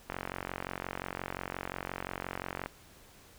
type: click train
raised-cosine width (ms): 0.5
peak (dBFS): -20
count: 118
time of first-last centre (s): 0.1-2.66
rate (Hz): 45.7
effects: pink hiss -57 dBFS RMS until 3.38 s